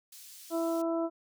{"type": "high-pass noise", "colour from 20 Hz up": "pink", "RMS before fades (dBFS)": -50, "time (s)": [0.12, 0.82], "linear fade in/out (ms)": 5, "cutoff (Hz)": 5000, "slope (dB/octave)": 12}
{"type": "harmonic tone", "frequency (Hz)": 331.4, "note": "E4", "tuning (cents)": 9, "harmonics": [1, 2, 3, 4], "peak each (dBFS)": [-30, -32, -42, -42], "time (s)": [0.5, 1.1], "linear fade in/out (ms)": 50}
{"effects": []}